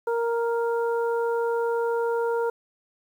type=harmonic tone; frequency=466.2 Hz; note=A#4; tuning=in tune; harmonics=1 / 2 / 3; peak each=-23 / -30 / -35 dBFS; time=0.07-2.5 s; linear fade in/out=5 ms; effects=9-bit